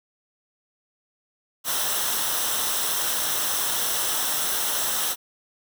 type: noise with comb filter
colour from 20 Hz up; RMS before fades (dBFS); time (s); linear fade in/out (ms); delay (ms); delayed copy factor
white; -25; 1.64-5.16; 50; 0.43; -0.6
effects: none